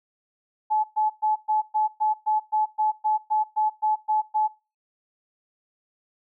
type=tone bursts; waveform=sine; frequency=859 Hz; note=A5; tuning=42 cents flat; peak=-19 dBFS; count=15; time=0.7-4.48 s; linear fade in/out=20 ms; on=140 ms; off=120 ms; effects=noise-tail reverb RT60 0.3 s tail -22 dB re dry